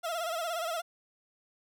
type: tone with vibrato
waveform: 30% pulse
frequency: 669 Hz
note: E5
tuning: 25 cents sharp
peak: -29 dBFS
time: 0.03-0.82 s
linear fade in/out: 20 ms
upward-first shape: sine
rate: 17 Hz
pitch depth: 87 cents each way
effects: none